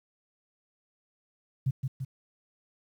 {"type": "tone with echo", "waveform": "sine", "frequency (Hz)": 132.1, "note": "C3", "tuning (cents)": 17, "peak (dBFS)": -23, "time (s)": [1.66, 1.71], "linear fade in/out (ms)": 10, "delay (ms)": 170, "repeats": 2, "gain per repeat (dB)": -4, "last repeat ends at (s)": 2.05, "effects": ["10-bit"]}